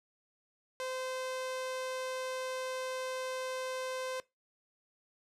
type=tone; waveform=sawtooth; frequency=516 Hz; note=C5; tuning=24 cents flat; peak=-32 dBFS; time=0.8-4.2 s; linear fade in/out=0 ms; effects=noise-tail reverb RT60 0.2 s tail -20 dB re dry + low-pass 10000 Hz 12 dB/octave